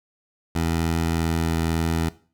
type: tone with pitch glide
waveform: 15% pulse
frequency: 82.5 to 81.98 Hz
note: E2 to E2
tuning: +2 to -9 cents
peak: -15 dBFS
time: 0.55-2.09 s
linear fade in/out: 5 ms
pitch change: -11 cents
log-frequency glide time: 1.14-1.31 s
effects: noise-tail reverb RT60 0.4 s tail -18 dB re dry